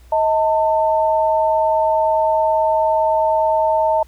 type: tone pair together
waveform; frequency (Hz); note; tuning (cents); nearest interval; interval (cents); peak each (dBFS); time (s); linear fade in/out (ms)
sine; 633 / 895.2; D#5 / A5; +30 / +30; tritone; 600; -16; 0.12-4.03; 5
effects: added 60 Hz sine -42 dBFS peak until 4.07 s + pink hiss -54 dBFS RMS until 4.07 s